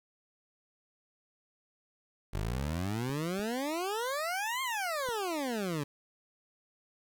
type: exponential two-way sweep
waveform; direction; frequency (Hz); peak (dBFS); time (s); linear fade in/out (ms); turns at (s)
20% pulse; up then down; 46.78 to 1082 to 138.1; -27; 2.33-5.84; 10; 4.62
type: clicks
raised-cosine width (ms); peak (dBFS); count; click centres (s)
3; -33; 3; 3.096 / 3.394 / 5.088
effects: 10-bit